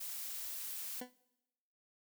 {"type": "noise", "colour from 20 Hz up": "blue", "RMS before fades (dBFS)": -43, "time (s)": [0, 1.01], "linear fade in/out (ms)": 10}
{"type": "tone with exponential decay", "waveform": "20% pulse", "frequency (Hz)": 249.5, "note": "B3", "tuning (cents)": 18, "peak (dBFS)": -34, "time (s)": [1.01, 1.14], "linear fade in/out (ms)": 5, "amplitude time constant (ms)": 27}
{"effects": ["noise-tail reverb RT60 1.0 s tail -23 dB re dry"]}